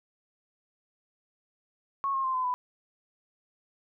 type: tone with pitch steps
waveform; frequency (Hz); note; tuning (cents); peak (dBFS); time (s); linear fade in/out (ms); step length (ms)
sine; 1100 / 1073 / 1046.7 / 1021 / 996; C#6 / C6 / C6 / C6 / B5; -14 / +43 / 0 / -43 / +14; -26; 2.04-2.54; 0; 100
effects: none